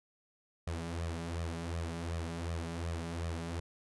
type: tone with flanger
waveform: sawtooth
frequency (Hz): 83.7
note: E2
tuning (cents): +27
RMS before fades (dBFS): -38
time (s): 0.67-3.6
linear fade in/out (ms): 5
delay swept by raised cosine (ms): 1.6 to 5.1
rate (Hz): 2.7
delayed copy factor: +0.75
effects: resampled to 24000 Hz